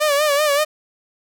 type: tone with vibrato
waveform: sawtooth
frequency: 587.3 Hz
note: D5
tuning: in tune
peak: -11 dBFS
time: 0-0.65 s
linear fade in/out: 20 ms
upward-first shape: sine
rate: 5.2 Hz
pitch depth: 79 cents each way
effects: none